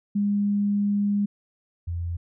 sine tone pair in turn, 203.6 / 85.6 Hz, G#3 / F2, -34 / -34 cents, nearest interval octave + minor third, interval 1500 cents, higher first, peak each -20 / -26 dBFS, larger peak first, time 0.15-1.26 / 1.87-2.17 s, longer first, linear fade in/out 10 ms, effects none

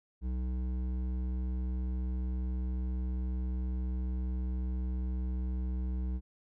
sine tone with hard clipping, 62.7 Hz, B1, 27 cents sharp, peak -33 dBFS, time 0.21-6.21 s, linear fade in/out 50 ms, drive 10 dB, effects none

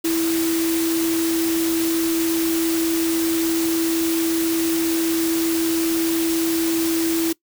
sine tone in noise, 329.6 Hz, E4, in tune, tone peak -18 dBFS, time 0.04-7.33 s, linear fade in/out 10 ms, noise white, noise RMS -27 dBFS, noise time 0.04-7.33 s, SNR +6 dB, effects noise-tail reverb RT60 0.1 s tail -21 dB re dry

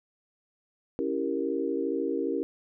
sine chord, C# diminished seventh, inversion none, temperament equal, 277.2 / 329.6 / 392 / 466.2 Hz, C#4 / E4 / G4 / Bb4, 0 / 0 / 0 / 0 cents, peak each -32 dBFS, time 0.99-2.43 s, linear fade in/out 0 ms, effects none

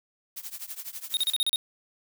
blue noise with tremolo, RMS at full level -35 dBFS, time 0.36-1.34 s, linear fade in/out 10 ms, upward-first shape triangle, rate 12 Hz, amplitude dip 95%
square tone bursts, 3729 Hz, A#7, in tune, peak -23 dBFS, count 7, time 1.14-1.559 s, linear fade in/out 0 ms, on 29 ms, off 36 ms
effects none

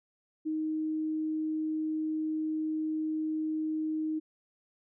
sine tone, 312.4 Hz, D#4, 7 cents sharp, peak -29 dBFS, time 0.45-4.2 s, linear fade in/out 20 ms, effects none

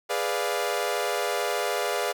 sawtooth chord, G# diminished seventh, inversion none, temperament equal, 415.3 / 493.9 / 587.3 / 698.5 Hz, G#4 / B4 / D5 / F5, 0 / 0 / 0 / 0 cents, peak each -27 dBFS, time 0.09-2.13 s, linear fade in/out 20 ms, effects none

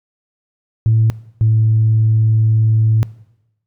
sine tone pair in turn, 111.5 / 110.35 Hz, A2 / A2, +23 / +5 cents, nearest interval unison, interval 18 cents, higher first, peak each -8 dBFS, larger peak neither, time 0.86-1.1 / 1.41-3.03 s, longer second, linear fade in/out 0 ms, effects noise-tail reverb RT60 0.9 s tail -21 dB re dry + tanh soft clip ceiling -5 dBFS

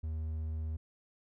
triangle tone, 78.9 Hz, D#2, 25 cents sharp, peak -32 dBFS, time 0.03-0.77 s, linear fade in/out 10 ms, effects none

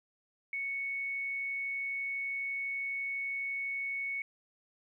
sine tone, 2217 Hz, C#7, in tune, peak -33 dBFS, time 0.53-4.22 s, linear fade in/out 2 ms, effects 12-bit

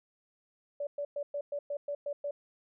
sine tone bursts, 576 Hz, D5, 34 cents flat, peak -32 dBFS, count 9, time 0.8-2.31 s, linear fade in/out 5 ms, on 70 ms, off 110 ms, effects none

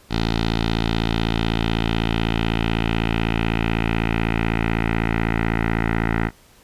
10% pulse tone with low-pass filter sweep, 56 Hz, A1, 31 cents sharp, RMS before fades -21 dBFS, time 0.09-6.31 s, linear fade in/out 50 ms, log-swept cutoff 4100 to 1900 Hz, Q 2.8, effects pink hiss -52 dBFS RMS until 6.63 s + resampled to 32000 Hz

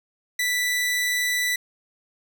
sawtooth tone, 1975.5 Hz, B6, in tune, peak -18 dBFS, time 0.39-1.56 s, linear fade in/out 5 ms, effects none

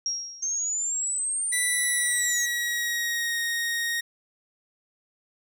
sine tone with exponential decay, 5610 Hz, F8, 7 cents sharp, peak -23 dBFS, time 0.06-0.75 s, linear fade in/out 1 ms, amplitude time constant 150 ms
sine exponential two-way sweep, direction up then down, 6272 to 10350 to 6272 Hz, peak -25 dBFS, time 0.42-2.46 s, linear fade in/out 10 ms, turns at 1.92 s
sawtooth tone with pitch glide, 1975.5 to 1866.8 Hz, B6 to A#6, 0 to +2 cents, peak -22 dBFS, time 1.52-4.01 s, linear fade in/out 10 ms, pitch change -98 cents, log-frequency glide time 1.64-3.37 s
effects none

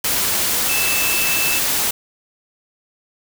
sine tone in noise, 2637 Hz, E7, in tune, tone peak -21 dBFS, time 0.69-1.59 s, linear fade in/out 5 ms, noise white, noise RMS -19 dBFS, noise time 0.04-1.91 s, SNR -5 dB, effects none

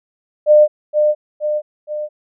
sine tone with echo, 602 Hz, D5, 43 cents sharp, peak -5 dBFS, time 0.46-0.68 s, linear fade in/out 50 ms, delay 470 ms, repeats 3, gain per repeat -5 dB, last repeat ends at 2.09 s, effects none

